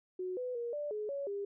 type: tone with pitch steps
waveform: sine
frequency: 367.6 / 500 / 473.1 / 588 / 423.6 / 560 / 402.2 Hz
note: F#4 / B4 / A#4 / D5 / G#4 / C#5 / G4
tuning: -11 / +21 / +26 / +2 / +34 / +18 / +44 cents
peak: -35 dBFS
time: 0.19-1.45 s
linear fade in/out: 5 ms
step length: 180 ms
effects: none